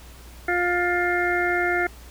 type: harmonic tone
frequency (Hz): 352.9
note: F4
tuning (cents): +18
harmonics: 1 / 2 / 4 / 5 / 6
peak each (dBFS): -25 / -26 / -26 / -28 / -27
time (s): 0.48-1.87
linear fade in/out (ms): 5
effects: added 60 Hz sine -43 dBFS peak until 2.1 s + pink hiss -48 dBFS RMS until 2.1 s